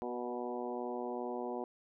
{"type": "harmonic tone with a mistuned harmonic", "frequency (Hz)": 122.5, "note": "B2", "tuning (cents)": -14, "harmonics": [2, 3, 4, 5, 6, 7, 8], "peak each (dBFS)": [-43, -41, -43, -46, -44, -48, -48], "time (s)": [0.02, 1.64], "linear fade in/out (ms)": 0, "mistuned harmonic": 4, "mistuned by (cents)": -18, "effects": []}